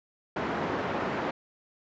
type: band-pass noise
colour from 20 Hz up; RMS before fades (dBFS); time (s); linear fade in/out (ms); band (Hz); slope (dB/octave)
pink; -31; 0.36-1.31; 5; 210 to 1500; 12
effects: resampled to 16000 Hz